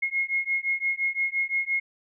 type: beating tone pair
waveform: sine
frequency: 2155 / 2160.8 Hz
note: C#7 / C#7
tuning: -49 / -45 cents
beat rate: 5.8 Hz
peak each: -27 / -27 dBFS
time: 0.02-1.8 s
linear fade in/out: 10 ms
effects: none